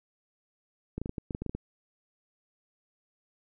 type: clicks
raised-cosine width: 3 ms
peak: -21 dBFS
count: 11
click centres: 0.98 / 1.016 / 1.059 / 1.094 / 1.182 / 1.308 / 1.349 / 1.42 / 1.463 / 1.495 / 1.55 s
effects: none